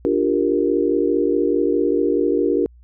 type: chord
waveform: sine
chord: G minor seventh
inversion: second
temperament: equal with one note detuned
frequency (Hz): 293.7 / 349.2 / 394 / 466.2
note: D4 / F4 / G4 / Bb4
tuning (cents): 0 / 0 / +9 / 0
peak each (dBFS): -21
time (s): 0.05-2.66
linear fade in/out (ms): 0
effects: added 60 Hz sine -44 dBFS peak until 2.83 s